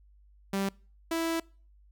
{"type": "tone pair in turn", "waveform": "sawtooth", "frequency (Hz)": [195.9, 329.5], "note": ["G3", "E4"], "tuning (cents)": [-1, -1], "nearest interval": "major sixth", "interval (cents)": 900, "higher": "second", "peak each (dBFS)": -24, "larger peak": "neither", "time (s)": [[0.53, 0.69], [1.11, 1.4]], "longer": "second", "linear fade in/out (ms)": 5, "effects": ["noise-tail reverb RT60 0.4 s tail -25 dB re dry", "added 50 Hz sine -56 dBFS peak until 1.91 s"]}